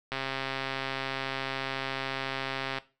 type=click train; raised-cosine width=0.3 ms; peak=-16 dBFS; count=358; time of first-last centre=0.12-2.784 s; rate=134 Hz; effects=noise-tail reverb RT60 0.3 s tail -17 dB re dry